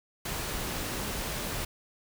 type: noise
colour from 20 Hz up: pink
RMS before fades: -34 dBFS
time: 0.25-1.65 s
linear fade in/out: 5 ms
effects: none